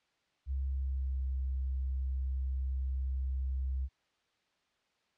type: tone with pitch glide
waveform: sine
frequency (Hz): 67.1 to 65.68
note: C2 to C2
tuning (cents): +44 to +7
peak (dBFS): -31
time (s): 0.46-3.89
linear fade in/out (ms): 50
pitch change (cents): -37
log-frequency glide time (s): 0.68-1.22
effects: white hiss -75 dBFS RMS until 5.17 s + low-pass 4000 Hz 12 dB/octave